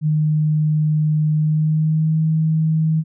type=tone with pitch glide; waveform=sine; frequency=153.4 to 158.35 Hz; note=D#3 to D#3; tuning=-24 to +31 cents; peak=-14 dBFS; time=0.01-3.04 s; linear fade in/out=50 ms; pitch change=+55 cents; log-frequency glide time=1.35-2.2 s; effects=none